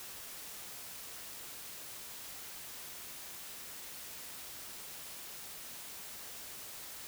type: silence
effects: white hiss -47 dBFS RMS until 7.07 s